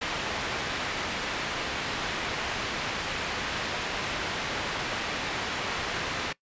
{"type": "low-pass noise", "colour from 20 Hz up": "white", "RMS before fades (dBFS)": -32, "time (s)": [0.01, 6.33], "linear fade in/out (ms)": 10, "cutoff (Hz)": 2800, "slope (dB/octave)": 12, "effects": ["noise-tail reverb RT60 0.1 s tail -21 dB re dry", "resampled to 16000 Hz"]}